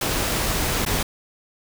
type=noise with dropouts; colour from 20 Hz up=pink; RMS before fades=-23 dBFS; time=0.01-1.03 s; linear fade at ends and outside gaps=5 ms; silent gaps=0.852-0.862 s; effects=none